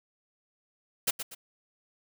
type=noise with echo; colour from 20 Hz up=white; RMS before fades=-26 dBFS; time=1.07-1.11 s; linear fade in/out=10 ms; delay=120 ms; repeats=2; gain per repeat=-9 dB; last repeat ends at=1.35 s; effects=none